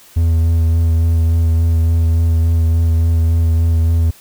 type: tone with vibrato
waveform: triangle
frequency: 82.41 Hz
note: E2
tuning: in tune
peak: -8 dBFS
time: 0.16-4.11 s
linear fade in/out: 10 ms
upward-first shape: sine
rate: 3.5 Hz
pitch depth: 18 cents each way
effects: white hiss -44 dBFS RMS until 4.2 s